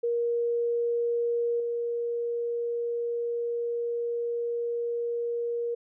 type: tone with level steps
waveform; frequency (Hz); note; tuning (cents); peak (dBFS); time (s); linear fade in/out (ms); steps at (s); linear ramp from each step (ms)
sine; 472; A#4; +22; -24 / -27; 0.03-5.75; 10; 1.6; 2
effects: none